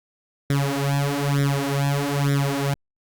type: tone with flanger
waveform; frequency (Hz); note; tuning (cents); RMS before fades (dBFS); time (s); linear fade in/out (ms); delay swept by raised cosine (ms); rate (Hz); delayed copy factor
sawtooth; 140.8; C#3; +27; -22; 0.5-2.74; 2; 0.54 to 5.94; 1.1; +1
effects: Opus 48 kbps